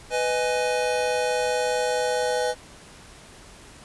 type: chord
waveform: square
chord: G# minor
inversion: first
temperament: just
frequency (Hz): 498.4 / 623 / 830.6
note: B4 / D#5 / G#5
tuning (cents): +16 / +2 / 0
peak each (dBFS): -25 / -29 / -29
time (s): 0.1-2.55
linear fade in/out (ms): 50
effects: pink hiss -47 dBFS RMS until 3.84 s + resampled to 24000 Hz